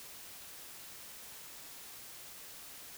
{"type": "silence", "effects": ["white hiss -50 dBFS RMS until 2.97 s"]}